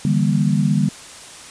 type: chord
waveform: sine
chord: E half-diminished seventh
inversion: third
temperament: just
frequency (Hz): 148.33 / 164.81 / 197.78 / 237.3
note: D3 / E3 / G3 / Bb3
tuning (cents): +18 / 0 / +16 / +31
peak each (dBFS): -18 / -23 / -18 / -22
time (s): 0.05-0.89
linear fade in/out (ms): 2
effects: white hiss -38 dBFS RMS until 1.5 s + resampled to 22050 Hz